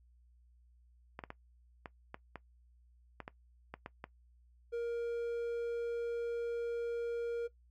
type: clicks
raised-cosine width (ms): 0.5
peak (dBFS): -28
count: 11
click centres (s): 1.191 / 1.238 / 1.304 / 1.858 / 2.144 / 2.357 / 3.203 / 3.279 / 3.74 / 3.861 / 4.041
type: tone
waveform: triangle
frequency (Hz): 470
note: A#4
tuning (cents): +14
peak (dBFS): -32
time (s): 4.72-7.48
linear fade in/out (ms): 20
effects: noise-tail reverb RT60 0.1 s tail -18 dB re dry + added 60 Hz sine -62 dBFS peak until 7.7 s